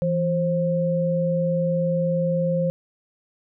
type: tone pair together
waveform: sine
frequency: 166.94 / 530 Hz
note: E3 / C5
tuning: +22 / +22 cents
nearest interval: octave + minor sixth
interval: 2000 cents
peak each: -22 dBFS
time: 0.02-2.7 s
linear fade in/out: 0 ms
effects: none